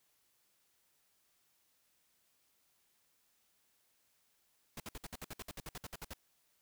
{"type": "noise bursts", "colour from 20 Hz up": "pink", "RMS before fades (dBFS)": -45, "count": 16, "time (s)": [4.77, 6.135], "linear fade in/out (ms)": 2, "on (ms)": 30, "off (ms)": 59, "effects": ["white hiss -75 dBFS RMS until 6.61 s"]}